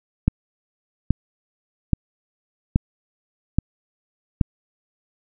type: click train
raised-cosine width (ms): 5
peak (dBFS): -3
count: 6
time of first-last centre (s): 0.28-4.412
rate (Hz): 1.21
effects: none